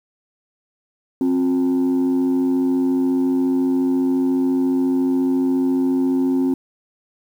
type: tone pair together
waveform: sine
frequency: 265.8 / 360.1 Hz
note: C4 / F#4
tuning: +27 / -47 cents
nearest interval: perfect fourth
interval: 526 cents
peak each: -14 / -21 dBFS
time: 1.21-6.54 s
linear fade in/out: 2 ms
effects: tanh soft clip ceiling -13 dBFS + 8-bit